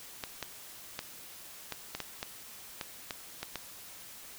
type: clicks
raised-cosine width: 0.2 ms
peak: -18 dBFS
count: 11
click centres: 0.238 / 0.427 / 0.991 / 1.723 / 1.95 / 2.003 / 2.229 / 2.812 / 3.108 / 3.43 / 3.557 s
effects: white hiss -49 dBFS RMS until 4.38 s